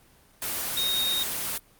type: tone in noise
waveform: sine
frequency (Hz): 3729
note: A#7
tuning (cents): 0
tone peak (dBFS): -24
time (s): 0.77-1.23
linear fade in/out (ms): 2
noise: white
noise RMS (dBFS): -30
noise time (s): 0.42-1.58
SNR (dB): +3
effects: pink hiss -58 dBFS RMS until 1.79 s + Opus 24 kbps